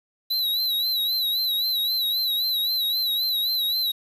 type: tone with vibrato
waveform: square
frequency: 3951 Hz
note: B7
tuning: in tune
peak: -22 dBFS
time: 0.3-3.92 s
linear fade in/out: 10 ms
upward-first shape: sine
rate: 3.8 Hz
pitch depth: 76 cents each way
effects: 8-bit